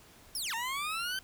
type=linear two-way sweep; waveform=20% pulse; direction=down then up; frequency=5680 to 892 to 1558 Hz; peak=-28 dBFS; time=0.35-1.19 s; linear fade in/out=2 ms; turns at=0.54 s; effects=pink hiss -57 dBFS RMS until 1.23 s